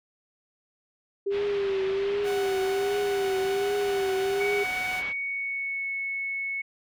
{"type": "tone with vibrato", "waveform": "sine", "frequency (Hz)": 395.7, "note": "G4", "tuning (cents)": 16, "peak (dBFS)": -24, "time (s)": [1.26, 4.64], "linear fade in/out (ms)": 10, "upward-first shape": "triangle", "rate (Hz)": 1.3, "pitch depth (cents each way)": 59}
{"type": "low-pass noise", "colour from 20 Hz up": "white", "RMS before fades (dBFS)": -40, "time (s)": [1.3, 5.14], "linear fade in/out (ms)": 50, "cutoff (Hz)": 3200, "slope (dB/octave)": 24}
{"type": "tone", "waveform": "sawtooth", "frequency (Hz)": 740, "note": "F#5", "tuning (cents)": 0, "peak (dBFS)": -29, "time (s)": [2.23, 5.03], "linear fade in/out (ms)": 50}
{"type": "tone with pitch glide", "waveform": "sine", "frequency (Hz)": [2245, 2203], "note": ["C#7", "C#7"], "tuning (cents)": [21, -11], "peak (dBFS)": -28, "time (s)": [4.4, 6.62], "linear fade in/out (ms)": 10, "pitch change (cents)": -32, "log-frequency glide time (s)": [4.86, 5.89]}
{"effects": []}